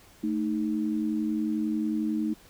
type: tone pair together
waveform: sine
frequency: 220.1 / 311.2 Hz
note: A3 / D#4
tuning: +1 / 0 cents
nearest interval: tritone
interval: 599 cents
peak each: -28 dBFS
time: 0.23-2.34 s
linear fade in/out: 10 ms
effects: pink hiss -55 dBFS RMS until 2.49 s